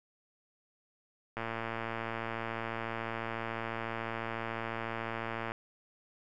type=click train; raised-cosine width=0.5 ms; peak=-21 dBFS; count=474; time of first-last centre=1.37-5.519 s; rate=114 Hz; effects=none